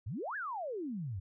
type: exponential two-way sweep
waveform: sine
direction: up then down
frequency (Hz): 85.4 to 1760 to 85.4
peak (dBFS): -36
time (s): 0.06-1.2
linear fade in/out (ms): 10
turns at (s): 0.36
effects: none